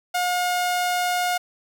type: tone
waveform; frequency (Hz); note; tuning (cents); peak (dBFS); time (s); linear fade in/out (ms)
sawtooth; 717; F5; +45; -17; 0.14-1.38; 10
effects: none